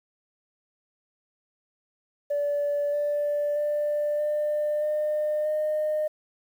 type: tone with pitch steps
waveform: sine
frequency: 579 / 585.4 / 591.8 / 598.4 / 605 / 611.7 Hz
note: D5 / D5 / D5 / D5 / D#5 / D#5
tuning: -25 / -6 / +13 / +32 / -49 / -30 cents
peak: -22 dBFS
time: 2.3-6.08 s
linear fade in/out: 10 ms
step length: 630 ms
effects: tanh soft clip ceiling -20 dBFS + 9-bit